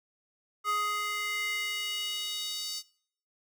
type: tone with high-pass filter sweep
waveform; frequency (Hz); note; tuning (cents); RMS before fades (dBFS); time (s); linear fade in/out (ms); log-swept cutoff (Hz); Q
square; 416.8; G#4; +6; -33; 0.64-2.83; 50; 1200 to 4800; 3.2
effects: noise-tail reverb RT60 0.6 s tail -22 dB re dry